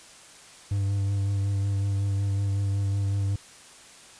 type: tone with vibrato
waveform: triangle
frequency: 99.3 Hz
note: G2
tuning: 23 cents sharp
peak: -21 dBFS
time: 0.71-3.36 s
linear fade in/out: 5 ms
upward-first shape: sine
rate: 5.4 Hz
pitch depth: 18 cents each way
effects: white hiss -49 dBFS RMS until 4.19 s + resampled to 22050 Hz